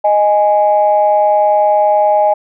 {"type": "tone pair together", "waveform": "sine", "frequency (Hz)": [619.8, 830.6], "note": ["D#5", "G#5"], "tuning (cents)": [-7, 0], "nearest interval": "perfect fourth", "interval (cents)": 507, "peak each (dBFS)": -10, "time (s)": [0.04, 2.34], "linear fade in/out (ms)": 10, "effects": ["tanh soft clip ceiling 0 dBFS"]}